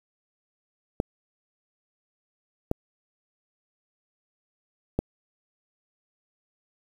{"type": "clicks", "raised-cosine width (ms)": 2, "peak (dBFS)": -10, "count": 3, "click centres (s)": [1.001, 2.714, 4.99], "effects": ["7-bit"]}